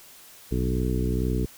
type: harmonic tone with a mistuned harmonic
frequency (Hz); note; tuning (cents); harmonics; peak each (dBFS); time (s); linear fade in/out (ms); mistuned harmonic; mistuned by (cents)
62; B1; +7; 1 / 2 / 3 / 4 / 5 / 6 / 7; -26 / -29 / -31 / -32 / -33 / -34 / -34; 0.51-1.46; 10; 1; -76
effects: white hiss -49 dBFS RMS until 1.57 s